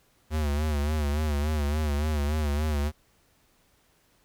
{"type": "tone with vibrato", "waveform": "square", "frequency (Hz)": 74.7, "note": "D2", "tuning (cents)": 30, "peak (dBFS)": -25, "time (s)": [0.3, 2.92], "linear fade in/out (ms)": 50, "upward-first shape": "sine", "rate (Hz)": 3.5, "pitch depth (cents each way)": 77, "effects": ["pink hiss -65 dBFS RMS until 4.24 s"]}